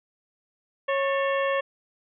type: harmonic tone with a mistuned harmonic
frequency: 549 Hz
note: C#5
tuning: 17 cents flat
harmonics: 1 / 2 / 3 / 4 / 5 / 6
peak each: -24 / -29 / -31 / -37 / -36 / -41 dBFS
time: 0.88-1.61 s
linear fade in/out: 10 ms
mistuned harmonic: 3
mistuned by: +130 cents
effects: none